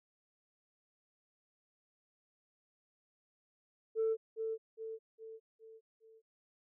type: tone with echo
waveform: sine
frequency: 445.1 Hz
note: A4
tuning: 20 cents sharp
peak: -28 dBFS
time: 3.95-4.17 s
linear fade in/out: 50 ms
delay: 410 ms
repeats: 5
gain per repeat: -6 dB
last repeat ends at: 6.22 s
effects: tanh soft clip ceiling -26 dBFS